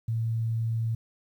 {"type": "tone", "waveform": "sine", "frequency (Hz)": 113.6, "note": "A#2", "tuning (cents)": -44, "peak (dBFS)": -25, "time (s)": [0.08, 0.95], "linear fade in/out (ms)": 5, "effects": ["10-bit"]}